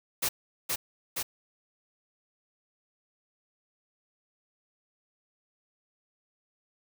white noise with echo, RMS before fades -28 dBFS, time 0.22-0.29 s, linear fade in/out 10 ms, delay 470 ms, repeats 2, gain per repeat -2 dB, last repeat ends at 1.23 s, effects none

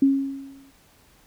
sine tone with exponential decay, 273.3 Hz, C#4, 24 cents flat, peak -12 dBFS, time 0.02-0.71 s, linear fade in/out 5 ms, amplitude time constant 150 ms, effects pink hiss -57 dBFS RMS until 1.26 s

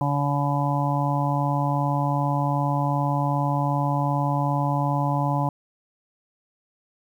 harmonic tone, 142.6 Hz, C#3, 49 cents sharp, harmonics 1 / 2 / 4 / 5 / 6 / 7, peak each -23 / -29 / -32 / -31 / -28 / -29 dBFS, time 0.01-5.49 s, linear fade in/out 2 ms, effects 9-bit

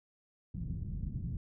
white low-pass noise, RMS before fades -38 dBFS, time 0.54-1.37 s, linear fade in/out 2 ms, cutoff 160 Hz, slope 24 dB/octave, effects none

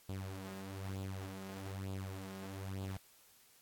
sawtooth tone with flanger, 96.2 Hz, G2, 32 cents flat, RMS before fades -44 dBFS, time 0.09-2.97 s, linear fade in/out 0 ms, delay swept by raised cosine 0.25 to 4.95 ms, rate 1.1 Hz, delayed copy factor +0.7, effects white hiss -65 dBFS RMS until 3.61 s + AAC 64 kbps

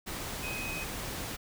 sine tone in noise, 2518 Hz, D#7, 20 cents sharp, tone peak -37 dBFS, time 0.42-0.85 s, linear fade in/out 20 ms, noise pink, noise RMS -38 dBFS, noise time 0.06-1.37 s, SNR -2 dB, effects none

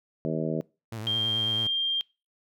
harmonic tone, 79.6 Hz, D#2, 40 cents sharp, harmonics 2 / 3 / 4 / 5 / 6 / 7 / 8, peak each -31 / -33 / -34 / -35 / -36 / -36 / -37 dBFS, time 0.25-0.61 s, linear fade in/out 0 ms
sawtooth tone with vibrato, 110.5 Hz, A2, 8 cents sharp, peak -30 dBFS, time 0.92-1.67 s, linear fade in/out 5 ms, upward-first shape sine, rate 9.2 Hz, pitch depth 73 cents each way
sine tone, 3192 Hz, G7, 31 cents sharp, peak -24 dBFS, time 1.07-2.01 s, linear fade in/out 0 ms
effects noise-tail reverb RT60 0.3 s tail -23 dB re dry

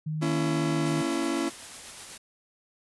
sine tone with pitch glide, 155.1 to 153.94 Hz, D#3 to D#3, -5 to -18 cents, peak -28 dBFS, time 0.06-1.02 s, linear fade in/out 10 ms, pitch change -13 cents, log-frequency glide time 0.66-0.84 s
40% pulse chord, A# diminished, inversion none, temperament just, 233.1 / 279.7 / 335.6 Hz, A#3 / C#4 / E4, 0 / +16 / +31 cents, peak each -34 / -29 / -28 dBFS, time 0.21-1.5 s, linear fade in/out 20 ms
white noise with tremolo, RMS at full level -41 dBFS, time 0.85-2.18 s, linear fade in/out 10 ms, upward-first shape triangle, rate 8 Hz, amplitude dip 30%
effects resampled to 24000 Hz

